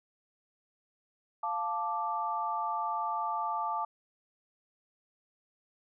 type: chord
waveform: sine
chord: D minor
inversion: first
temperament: equal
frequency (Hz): 698.5 / 880 / 1174.7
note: F5 / A5 / D6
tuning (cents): 0 / 0 / 0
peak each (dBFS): -38 / -33 / -34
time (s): 1.43-3.85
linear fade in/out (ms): 5
effects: none